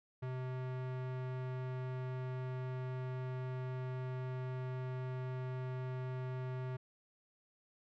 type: tone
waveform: square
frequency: 128.3 Hz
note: C3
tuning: 34 cents flat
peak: -39 dBFS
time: 0.22-6.77 s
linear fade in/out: 10 ms
effects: low-pass 2000 Hz 12 dB/octave